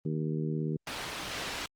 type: harmonic tone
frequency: 77.6 Hz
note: D#2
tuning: 4 cents flat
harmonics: 2 / 3 / 4 / 5 / 6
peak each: -31 / -37 / -39 / -38 / -44 dBFS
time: 0.05-0.77 s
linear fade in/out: 5 ms
type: low-pass noise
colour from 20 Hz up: white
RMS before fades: -37 dBFS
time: 0.87-1.66 s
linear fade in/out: 2 ms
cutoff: 3800 Hz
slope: 12 dB/octave
effects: Opus 24 kbps